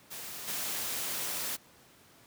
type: noise with level steps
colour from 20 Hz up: white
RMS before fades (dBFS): -42 / -35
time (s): 0.1-1.57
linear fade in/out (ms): 20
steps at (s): 0.47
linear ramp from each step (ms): 20
effects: pink hiss -59 dBFS RMS until 2.26 s + high-pass 100 Hz 12 dB/octave